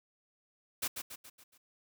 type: noise with echo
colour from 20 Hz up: white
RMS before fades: -34 dBFS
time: 0.82-0.88 s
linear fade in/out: 10 ms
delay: 140 ms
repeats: 5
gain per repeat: -6 dB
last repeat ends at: 1.58 s
effects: none